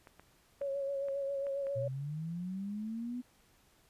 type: clicks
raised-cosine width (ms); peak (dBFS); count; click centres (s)
0.5; -37; 6; 0.072 / 0.196 / 0.616 / 1.085 / 1.468 / 1.669
type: tone with vibrato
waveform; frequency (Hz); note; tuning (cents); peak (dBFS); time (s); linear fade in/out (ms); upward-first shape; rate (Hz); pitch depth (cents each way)
sine; 554; C#5; -1; -33; 0.61-1.88; 5; sine; 7.4; 29
type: linear sweep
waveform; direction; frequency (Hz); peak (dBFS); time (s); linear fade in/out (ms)
sine; up; 116.54 to 250.8; -36; 1.75-3.22; 20
effects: pink hiss -67 dBFS RMS until 3.89 s + resampled to 32000 Hz